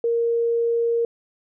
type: tone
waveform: sine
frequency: 466.2 Hz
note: A#4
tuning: in tune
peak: -18 dBFS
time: 0.04-1.05 s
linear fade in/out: 2 ms
effects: none